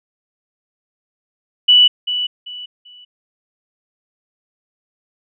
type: tone with echo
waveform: sine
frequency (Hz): 2960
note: F#7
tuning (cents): 0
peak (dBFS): -6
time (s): 1.68-1.88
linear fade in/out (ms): 10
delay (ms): 390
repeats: 3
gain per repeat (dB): -11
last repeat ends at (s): 3.05
effects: none